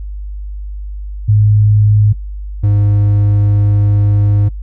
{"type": "tone pair in turn", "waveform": ["sine", "triangle"], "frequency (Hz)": [105.1, 102.46], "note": ["G#2", "G#2"], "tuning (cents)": [21, -23], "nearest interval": "unison", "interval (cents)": 44, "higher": "first", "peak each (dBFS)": -6, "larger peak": "neither", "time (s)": [[1.28, 2.13], [2.63, 4.49]], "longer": "second", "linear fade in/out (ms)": 10, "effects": ["noise-tail reverb RT60 0.1 s tail -21 dB re dry", "added 50 Hz sine -21 dBFS peak until 4.62 s"]}